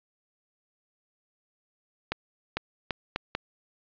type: accelerating click train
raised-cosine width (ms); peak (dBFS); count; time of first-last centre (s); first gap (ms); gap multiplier
0.3; -12; 5; 2.12-3.35; 450; 0.75
effects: resampled to 11025 Hz + 9-bit